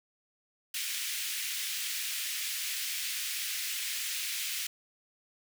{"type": "high-pass noise", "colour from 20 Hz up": "pink", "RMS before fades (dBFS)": -35, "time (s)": [0.74, 4.67], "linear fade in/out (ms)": 5, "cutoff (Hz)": 2100, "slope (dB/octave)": 24, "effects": []}